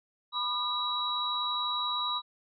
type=tone cluster; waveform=sine; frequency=992 / 1213 / 3888 Hz; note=B5 / D#6 / B7; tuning=+7 / -44 / -28 cents; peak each=-35 / -34 / -31 dBFS; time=0.32-2.22 s; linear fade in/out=50 ms; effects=none